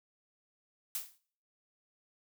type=noise with exponential decay; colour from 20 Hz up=blue; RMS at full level=-33 dBFS; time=0.95-1.18 s; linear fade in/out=2 ms; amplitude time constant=48 ms; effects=noise-tail reverb RT60 0.5 s tail -20 dB re dry